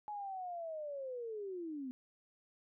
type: linear sweep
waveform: sine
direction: down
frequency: 848 to 246.9 Hz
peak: -40 dBFS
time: 0.08-1.91 s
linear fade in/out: 0 ms
effects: none

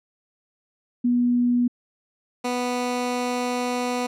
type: tone pair in turn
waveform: sine / 15% pulse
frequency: 243.4 / 246.8 Hz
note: B3 / B3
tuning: -25 / -1 cents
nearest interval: unison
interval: 24 cents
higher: second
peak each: -17 dBFS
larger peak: neither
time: 1.04-1.68 / 2.44-4.07 s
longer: second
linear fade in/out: 10 ms
effects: low-pass 10000 Hz 12 dB/octave

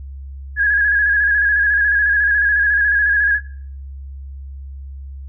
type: tone with vibrato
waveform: sine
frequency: 1661.2 Hz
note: G#6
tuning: in tune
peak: -12 dBFS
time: 0.56-3.4 s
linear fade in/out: 50 ms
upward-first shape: square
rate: 14 Hz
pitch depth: 38 cents each way
effects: noise-tail reverb RT60 0.6 s tail -21 dB re dry + added 68 Hz sine -29 dBFS peak until 5.28 s

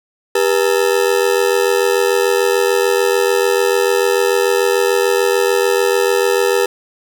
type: ring-modulated tone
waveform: 40% pulse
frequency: 440 Hz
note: A4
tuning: in tune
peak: -8 dBFS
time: 0.35-6.66 s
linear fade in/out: 5 ms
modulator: 43.4 Hz
effects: none

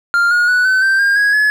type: tone with pitch steps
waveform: triangle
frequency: 1396.9 / 1437 / 1478.3 / 1520.7 / 1564.3 / 1609.3 / 1655.5 / 1703 Hz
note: F6 / F6 / F#6 / F#6 / G6 / G6 / G#6 / G#6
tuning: 0 / +49 / -2 / +47 / -4 / +45 / -6 / +43 cents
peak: -8 dBFS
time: 0.14-1.5 s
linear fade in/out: 0 ms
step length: 170 ms
effects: none

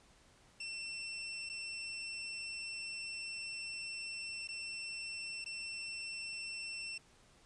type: tone with dropouts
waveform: 25% pulse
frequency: 2695 Hz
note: E7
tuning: 38 cents sharp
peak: -37 dBFS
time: 0.6-6.98 s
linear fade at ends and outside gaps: 5 ms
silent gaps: 1.492-1.497 / 4.475-4.487 / 5.444-5.46 s
effects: pink hiss -65 dBFS RMS until 7.45 s + resampled to 22050 Hz

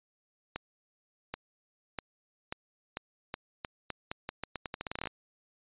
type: accelerating click train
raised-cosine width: 0.3 ms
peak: -19 dBFS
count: 23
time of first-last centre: 0.56-5.072 s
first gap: 780 ms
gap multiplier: 0.83
effects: resampled to 8000 Hz

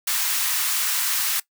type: high-pass noise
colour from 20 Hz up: white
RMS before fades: -23 dBFS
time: 0.07-1.4 s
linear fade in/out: 5 ms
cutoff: 980 Hz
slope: 24 dB/octave
effects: noise-tail reverb RT60 0.1 s tail -19 dB re dry

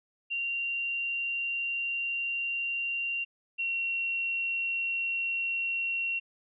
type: tone pair in turn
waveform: sine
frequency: 2766 / 2736 Hz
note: F7 / F7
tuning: -17 / -36 cents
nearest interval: unison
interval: 19 cents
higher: first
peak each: -29 / -28 dBFS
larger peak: second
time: 0.3-3.25 / 3.58-6.2 s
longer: first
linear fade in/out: 20 ms
effects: none

